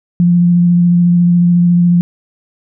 sine tone with vibrato, 174.4 Hz, F3, 2 cents flat, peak -6 dBFS, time 0.2-2.01 s, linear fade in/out 0 ms, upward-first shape square, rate 14 Hz, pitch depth 11 cents each way, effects none

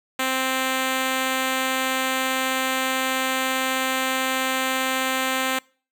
5% pulse tone, 261.6 Hz, C4, in tune, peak -10 dBFS, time 0.19-5.59 s, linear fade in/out 5 ms, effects noise-tail reverb RT60 0.4 s tail -25 dB re dry

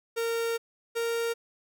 45% pulse tone pair in turn, 461.1 / 463.8 Hz, A#4 / A#4, -19 / -9 cents, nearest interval unison, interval 10 cents, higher second, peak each -27 dBFS, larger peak neither, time 0.16-0.58 / 0.95-1.34 s, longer first, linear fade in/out 20 ms, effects none

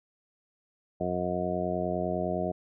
harmonic tone, 89.9 Hz, F#2, 49 cents flat, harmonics 1 / 2 / 3 / 4 / 5 / 6 / 7 / 8, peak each -40 / -34 / -39 / -35 / -37 / -41 / -32 / -36 dBFS, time 1-2.52 s, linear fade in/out 10 ms, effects none

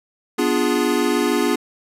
square chord, B diminished seventh, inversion none, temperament equal, 246.9 / 293.7 / 349.2 / 415.3 Hz, B3 / D4 / F4 / Ab4, 0 / 0 / 0 / 0 cents, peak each -23 dBFS, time 0.38-1.56 s, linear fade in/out 10 ms, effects resampled to 32000 Hz + 8-bit

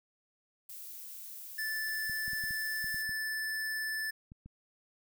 violet noise, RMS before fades -46 dBFS, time 0.69-3.03 s, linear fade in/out 5 ms
square tone, 1751 Hz, A6, 9 cents flat, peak -34 dBFS, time 1.58-4.11 s, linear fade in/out 10 ms
clicks, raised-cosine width 5 ms, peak -37 dBFS, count 10, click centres 2.097 / 2.28 / 2.333 / 2.439 / 2.508 / 2.843 / 2.944 / 3.093 / 4.319 / 4.46 s
effects none

